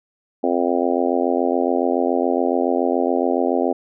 harmonic tone, 87.1 Hz, F2, 4 cents flat, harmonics 3 / 4 / 5 / 6 / 7 / 8 / 9, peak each -22 / -23 / -24 / -25 / -25 / -26 / -27 dBFS, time 0.43-3.73 s, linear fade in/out 10 ms, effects none

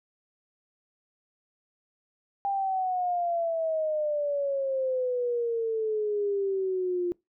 sine exponential sweep, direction down, 800 to 349 Hz, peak -25 dBFS, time 2.45-7.12 s, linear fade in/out 0 ms, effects noise-tail reverb RT60 0.2 s tail -24 dB re dry

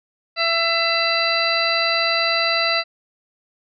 harmonic tone, 669 Hz, E5, 25 cents sharp, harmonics 1 / 2 / 3 / 4 / 6 / 7, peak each -24 / -24 / -24 / -24 / -24 / -24 dBFS, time 0.36-2.84 s, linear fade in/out 50 ms, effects none

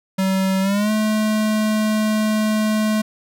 square tone with pitch glide, 190.7 to 215.3 Hz, G3 to A3, -47 to -37 cents, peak -17 dBFS, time 0.18-3.02 s, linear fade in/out 10 ms, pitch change +210 cents, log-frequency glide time 0.61-0.91 s, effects none

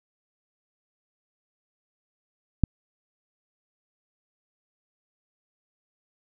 click, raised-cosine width 5 ms, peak -6 dBFS, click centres 2.637 s, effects none

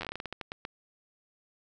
slowing click train, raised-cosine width 0.3 ms, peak -20 dBFS, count 14, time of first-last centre 0.01-0.651 s, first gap 10 ms, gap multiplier 1.24, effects none

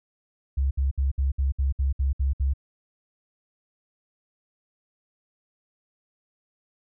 sine tone bursts, 67.9 Hz, C#2, 35 cents flat, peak -20 dBFS, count 10, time 0.57-2.537 s, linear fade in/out 10 ms, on 140 ms, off 63 ms, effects none

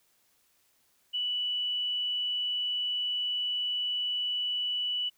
sine tone, 2960 Hz, F#7, in tune, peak -28 dBFS, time 1.13-5.1 s, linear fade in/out 20 ms, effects white hiss -69 dBFS RMS until 5.17 s

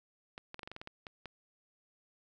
clicks, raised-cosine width 0.3 ms, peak -28 dBFS, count 11, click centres 0.379 / 0.544 / 0.593 / 0.632 / 0.675 / 0.716 / 0.764 / 0.815 / 0.874 / 1.068 / 1.257 s, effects none

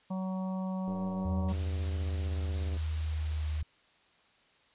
harmonic tone, 187.6 Hz, F#3, 24 cents sharp, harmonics 1 / 3 / 4 / 5 / 6, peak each -32 / -43 / -48 / -46 / -50 dBFS, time 0.1-1.53 s, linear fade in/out 10 ms
click train, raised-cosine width 2 ms, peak -32 dBFS, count 184, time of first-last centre 0.88-2.767 s, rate 97 Hz
sine tone with pitch glide, 83.7 to 76.75 Hz, E2 to D#2, +27 to -23 cents, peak -30 dBFS, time 1.25-3.63 s, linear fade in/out 5 ms, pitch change -150 cents, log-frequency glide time 1.37-3.46 s
white noise, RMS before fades -46 dBFS, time 1.48-3.62 s, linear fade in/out 10 ms
effects white hiss -65 dBFS RMS until 4.74 s + resampled to 8000 Hz

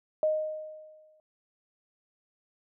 sine tone with exponential decay, 620 Hz, D#5, 6 cents flat, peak -21 dBFS, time 0.23-1.2 s, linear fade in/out 1 ms, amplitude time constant 210 ms, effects none

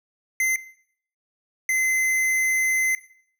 square tone pair in turn, 2067 / 2055 Hz, C7 / C7, -22 / -32 cents, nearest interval unison, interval 10 cents, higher first, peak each -20 dBFS, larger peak neither, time 0.4-0.56 / 1.69-2.95 s, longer second, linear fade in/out 2 ms, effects noise-tail reverb RT60 0.6 s tail -17 dB re dry

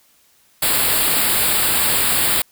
white band-stop noise, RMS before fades -17 dBFS, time 0.62-2.42 s, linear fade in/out 5 ms, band 4900 to 7500 Hz, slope 96 dB/octave, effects white hiss -56 dBFS RMS until 2.51 s

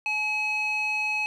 square tone with band-pass filter, 851 Hz, G#5, 42 cents sharp, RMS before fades -27 dBFS, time 0.06-1.26 s, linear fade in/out 0 ms, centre 2400 Hz, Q 3.5, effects none

